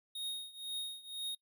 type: tone with tremolo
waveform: square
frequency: 3729 Hz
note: A#7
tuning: in tune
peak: -36 dBFS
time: 0.15-1.35 s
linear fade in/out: 5 ms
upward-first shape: triangle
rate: 2 Hz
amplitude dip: 90%
effects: noise-tail reverb RT60 0.1 s tail -25 dB re dry